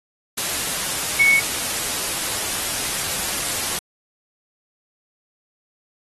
sine tone in noise, 2217 Hz, C#7, in tune, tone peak -12 dBFS, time 1.19-1.4 s, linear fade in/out 10 ms, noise white, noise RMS -24 dBFS, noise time 0.37-3.79 s, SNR +9 dB, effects AAC 32 kbps

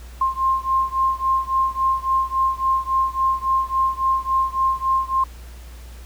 sine beating tone pair, 1058 / 1061.6 Hz, C6 / C6, +19 / +25 cents, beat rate 3.6 Hz, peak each -20 / -21 dBFS, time 0.21-5.24 s, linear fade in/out 5 ms, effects added 60 Hz sine -36 dBFS peak until 6.05 s + pink hiss -47 dBFS RMS until 6.05 s

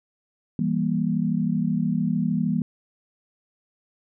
sine chord, E diminished, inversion none, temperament just, 164.81 / 197.78 / 237.3 Hz, E3 / G3 / Bb3, 0 / +16 / +31 cents, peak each -25 dBFS, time 0.59-2.62 s, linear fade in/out 2 ms, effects none

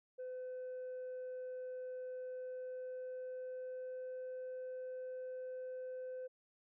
sine tone with pitch glide, 508 to 510.9 Hz, B4 to C5, +49 to -41 cents, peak -40 dBFS, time 0.18-6.28 s, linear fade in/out 20 ms, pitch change +10 cents, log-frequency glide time 2.1-4.18 s, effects tanh soft clip ceiling -41 dBFS

